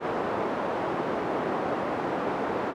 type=band-pass noise; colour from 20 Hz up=pink; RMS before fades=-29 dBFS; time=0-2.74 s; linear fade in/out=50 ms; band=310 to 1000 Hz; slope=12 dB/octave; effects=none